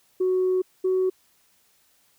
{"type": "tone pair in turn", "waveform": "sine", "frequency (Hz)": [370.2, 373.2], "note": ["F#4", "F#4"], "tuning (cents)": [1, 15], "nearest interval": "unison", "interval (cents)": 14, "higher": "second", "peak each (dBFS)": -18, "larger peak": "neither", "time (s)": [[0.2, 0.62], [0.84, 1.1]], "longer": "first", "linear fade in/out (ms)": 10, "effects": ["tanh soft clip ceiling -16 dBFS", "white hiss -63 dBFS RMS until 2.18 s"]}